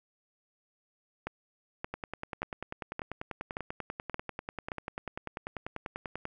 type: two click trains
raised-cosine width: 0.5 ms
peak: -21 / -19 dBFS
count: 45 / 7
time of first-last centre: 1.94-6.254 / 1.27-4.718 s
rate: 10.2 / 1.74 Hz
effects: none